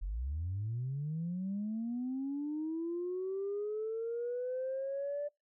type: linear sweep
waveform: sine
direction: up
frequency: 41.2 to 587.3 Hz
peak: -33 dBFS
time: 0.01-5.29 s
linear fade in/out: 20 ms
effects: noise-tail reverb RT60 0.2 s tail -25 dB re dry + tanh soft clip ceiling -30 dBFS